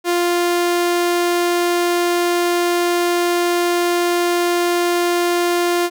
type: tone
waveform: sawtooth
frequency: 349.2 Hz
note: F4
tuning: in tune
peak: -11 dBFS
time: 0.04-5.9 s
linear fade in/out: 50 ms
effects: none